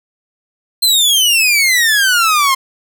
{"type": "exponential sweep", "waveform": "sawtooth", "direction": "down", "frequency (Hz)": [4186, 1046.5], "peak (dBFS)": -6, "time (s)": [0.82, 2.55], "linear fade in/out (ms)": 10, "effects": []}